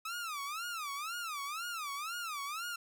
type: tone with vibrato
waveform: sawtooth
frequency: 1264 Hz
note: D#6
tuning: 27 cents sharp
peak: -34 dBFS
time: 0.05-2.76 s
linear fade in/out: 5 ms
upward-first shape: sine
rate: 2 Hz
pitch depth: 220 cents each way
effects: none